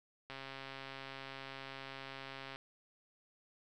click train, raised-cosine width 0.3 ms, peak -30 dBFS, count 306, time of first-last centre 0.3-2.559 s, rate 135 Hz, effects none

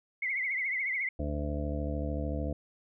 sine tone with vibrato, 2102 Hz, C7, 7 cents sharp, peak -29 dBFS, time 0.22-1.09 s, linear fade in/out 5 ms, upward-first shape triangle, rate 14 Hz, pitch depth 120 cents each way
harmonic tone, 73.42 Hz, D2, in tune, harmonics 1 / 2 / 3 / 4 / 6 / 7 / 8 / 9, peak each -33 / -39 / -41 / -38 / -47 / -40 / -49 / -42 dBFS, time 1.19-2.53 s, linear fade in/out 5 ms
effects none

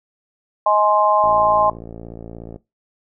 harmonic tone, 209.5 Hz, G#3, 15 cents sharp, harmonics 3 / 4 / 5, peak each -18 / -17 / -16 dBFS, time 0.66-1.7 s, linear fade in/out 5 ms
click train, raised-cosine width 2 ms, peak -21 dBFS, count 76, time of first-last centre 1.24-2.56 s, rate 56.8 Hz
effects noise-tail reverb RT60 0.2 s tail -18 dB re dry

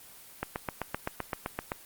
click train, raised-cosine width 0.5 ms, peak -15 dBFS, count 11, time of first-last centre 0.43-1.719 s, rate 7.76 Hz, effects white hiss -51 dBFS RMS until 1.85 s + Opus 24 kbps

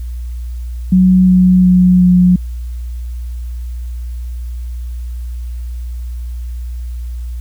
sine tone with pitch steps, 185 / 183.4 / 181.82 / 180.25 Hz, F#3 / F#3 / F#3 / F#3, 0 / -15 / -30 / -45 cents, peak -5 dBFS, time 0.92-2.36 s, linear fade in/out 5 ms, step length 360 ms, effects added 60 Hz sine -20 dBFS peak until 7.4 s + white hiss -49 dBFS RMS until 7.4 s

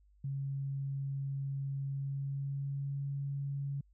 sine tone with pitch glide, 137.7 to 139.78 Hz, C#3 to C#3, -11 to +15 cents, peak -34 dBFS, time 0.24-3.81 s, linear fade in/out 5 ms, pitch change +26 cents, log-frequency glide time 1.85-3.04 s, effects added 50 Hz sine -62 dBFS peak until 3.93 s

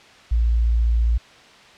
sine tone, 57.4 Hz, A#1, 26 cents flat, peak -15 dBFS, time 0.31-1.18 s, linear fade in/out 10 ms, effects white hiss -47 dBFS RMS until 1.77 s + low-pass 4000 Hz 12 dB/octave

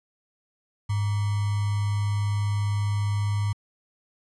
sine tone with sample-and-hold, 102.4 Hz, G#2, 24 cents flat, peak -22 dBFS, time 0.89-3.53 s, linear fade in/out 10 ms, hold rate 1050 Hz, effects resampled to 24000 Hz

